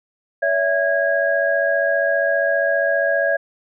sine tone cluster, 565 / 660 / 1645 Hz, C#5 / E5 / G#6, +33 / +2 / -17 cents, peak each -20 dBFS, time 0.42-3.37 s, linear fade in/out 10 ms, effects none

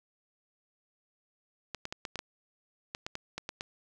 clicks, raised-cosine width 0.2 ms, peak -19 dBFS, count 12, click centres 1.747 / 1.854 / 1.925 / 2.052 / 2.157 / 2.191 / 2.949 / 3.065 / 3.154 / 3.38 / 3.491 / 3.609 s, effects none

